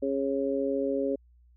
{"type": "harmonic tone", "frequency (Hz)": 137.4, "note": "C#3", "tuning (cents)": -15, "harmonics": [2, 3, 4], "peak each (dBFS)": [-30, -30, -30], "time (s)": [0.02, 1.16], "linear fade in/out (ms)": 10, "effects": ["added 60 Hz sine -56 dBFS peak until 1.56 s"]}